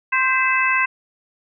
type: harmonic tone with a mistuned harmonic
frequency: 523.3 Hz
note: C5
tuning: in tune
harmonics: 2 / 3 / 4 / 5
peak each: -21 / -21 / -21 / -21 dBFS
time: 0.12-0.86 s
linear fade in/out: 10 ms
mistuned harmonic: 4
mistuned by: -49 cents
effects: none